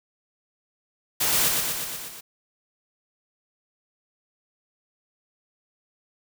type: noise with echo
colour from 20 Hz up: white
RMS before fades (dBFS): -23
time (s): 1.2-1.49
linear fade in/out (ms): 10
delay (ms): 120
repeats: 6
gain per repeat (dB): -3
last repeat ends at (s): 2.21
effects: none